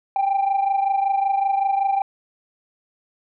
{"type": "tone pair together", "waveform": "sine", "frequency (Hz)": [784, 809.3], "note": ["G5", "G#5"], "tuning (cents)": [0, -45], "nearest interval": "minor second", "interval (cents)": 55, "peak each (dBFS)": [-17, -22], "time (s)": [0.16, 2.02], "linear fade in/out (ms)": 2, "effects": ["tanh soft clip ceiling -14 dBFS"]}